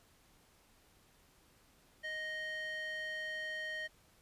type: tone with band-pass filter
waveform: square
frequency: 622.3 Hz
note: D#5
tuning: in tune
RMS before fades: -41 dBFS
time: 2.03-3.88 s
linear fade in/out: 20 ms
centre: 2200 Hz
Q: 4.6
effects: pink hiss -67 dBFS RMS until 4.21 s + resampled to 32000 Hz